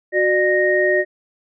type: tone cluster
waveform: sine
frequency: 368.4 / 601 / 1862 Hz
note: F#4 / D5 / A#6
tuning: -7 / +40 / -2 cents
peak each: -18 dBFS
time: 0.12-1.05 s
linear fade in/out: 50 ms
effects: none